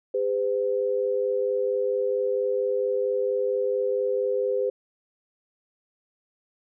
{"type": "tone pair together", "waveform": "sine", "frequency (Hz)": [403.6, 508], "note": ["G#4", "B4"], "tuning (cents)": [-49, 49], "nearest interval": "major third", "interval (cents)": 398, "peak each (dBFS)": [-26, -24], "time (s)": [0.14, 4.7], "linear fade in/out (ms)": 5, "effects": []}